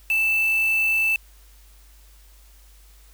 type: tone with quantisation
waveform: sine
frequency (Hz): 2647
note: E7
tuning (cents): +7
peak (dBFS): -18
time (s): 0.1-1.16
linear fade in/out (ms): 2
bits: 5
effects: added 50 Hz sine -48 dBFS peak until 3.13 s + white hiss -56 dBFS RMS until 3.13 s